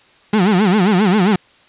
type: tone with vibrato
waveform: 35% pulse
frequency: 196 Hz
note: G3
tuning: in tune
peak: -9 dBFS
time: 0.33-1.36 s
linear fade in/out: 5 ms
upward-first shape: sine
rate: 7.5 Hz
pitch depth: 200 cents each way
effects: white hiss -50 dBFS RMS until 1.68 s + resampled to 8000 Hz